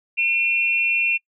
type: tone pair together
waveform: sine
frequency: 2415 / 2709 Hz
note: D7 / E7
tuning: +48 / +47 cents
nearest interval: major second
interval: 199 cents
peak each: -20 dBFS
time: 0.17-1.18 s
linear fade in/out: 20 ms
effects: noise-tail reverb RT60 0.1 s tail -25 dB re dry